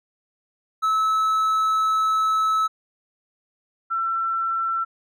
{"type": "tone pair in turn", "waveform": ["triangle", "sine"], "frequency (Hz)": [1300, 1344.3], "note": ["E6", "E6"], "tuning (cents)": [-24, 34], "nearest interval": "minor second", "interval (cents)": 58, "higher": "second", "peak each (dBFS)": [-16, -21], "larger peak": "first", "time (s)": [[0.82, 2.68], [3.9, 4.85]], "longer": "first", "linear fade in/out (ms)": 20, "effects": []}